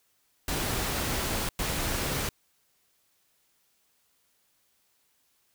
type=noise bursts at uneven times; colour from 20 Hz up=pink; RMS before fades=-30 dBFS; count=2; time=0.48-1.49 / 1.59-2.29 s; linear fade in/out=2 ms; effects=white hiss -70 dBFS RMS until 5.54 s